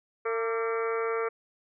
harmonic tone with a mistuned harmonic, 227 Hz, A#3, 46 cents flat, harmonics 2 / 3 / 4 / 5 / 6 / 7 / 8 / 9 / 10, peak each -28 / -41 / -43 / -36 / -36 / -45 / -44 / -43 / -42 dBFS, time 0.25-1.29 s, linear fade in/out 10 ms, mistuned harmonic 5, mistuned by +48 cents, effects none

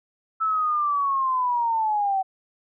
sine linear sweep, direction down, 1318.5 to 755 Hz, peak -20 dBFS, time 0.4-2.23 s, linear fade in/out 20 ms, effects none

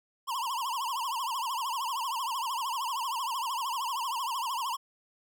square tone with vibrato, 998 Hz, B5, 18 cents sharp, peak -31 dBFS, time 0.27-4.77 s, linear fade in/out 20 ms, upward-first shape triangle, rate 13 Hz, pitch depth 220 cents each way, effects none

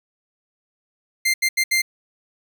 sawtooth tone bursts at uneven times, 2093 Hz, C7, in tune, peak -13 dBFS, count 4, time 1.25-1.34 / 1.42-1.49 / 1.57-1.64 / 1.71-1.82 s, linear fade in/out 10 ms, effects none

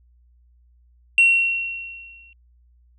sine tone with exponential decay, 2731 Hz, F7, 39 cents flat, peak -8 dBFS, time 1.18-2.33 s, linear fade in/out 1 ms, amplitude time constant 250 ms, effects tanh soft clip ceiling -8 dBFS + added 60 Hz sine -53 dBFS peak until 2.98 s

